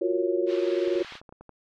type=chord; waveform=sine; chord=Gb major seventh; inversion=third; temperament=equal; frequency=349.2 / 370 / 466.2 / 554.4 Hz; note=F4 / Gb4 / Bb4 / Db5; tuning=0 / 0 / 0 / 0 cents; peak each=-26 / -27 / -32 / -30 dBFS; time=0.01-1.03 s; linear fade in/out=10 ms
type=band-pass noise; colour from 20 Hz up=white; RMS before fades=-44 dBFS; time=0.46-1.21 s; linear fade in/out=50 ms; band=840 to 3900 Hz; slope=24 dB/octave
type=clicks; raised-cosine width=1 ms; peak=-32 dBFS; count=11; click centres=0.877 / 0.955 / 1.005 / 1.047 / 1.123 / 1.154 / 1.215 / 1.292 / 1.325 / 1.41 / 1.493 s
effects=none